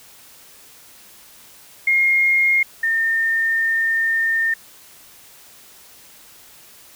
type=tone pair in turn; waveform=sine; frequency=2138 / 1815.5 Hz; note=C7 / A#6; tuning=+37 / -46 cents; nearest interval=minor third; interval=283 cents; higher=first; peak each=-13 / -16 dBFS; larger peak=first; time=1.87-2.63 / 2.83-4.54 s; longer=second; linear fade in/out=5 ms; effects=white hiss -46 dBFS RMS until 6.95 s